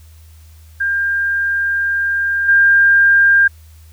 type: tone with level steps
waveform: sine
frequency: 1600 Hz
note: G6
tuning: 35 cents sharp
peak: -14 / -7 dBFS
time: 0.8-3.48 s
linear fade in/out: 10 ms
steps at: 2.48 s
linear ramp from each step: 10 ms
effects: added 79 Hz sine -39 dBFS peak until 3.92 s + white hiss -52 dBFS RMS until 3.92 s